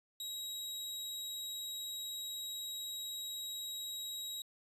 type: tone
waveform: sawtooth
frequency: 3829 Hz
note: A#7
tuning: 46 cents sharp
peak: -37 dBFS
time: 0.2-4.42 s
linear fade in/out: 2 ms
effects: resampled to 32000 Hz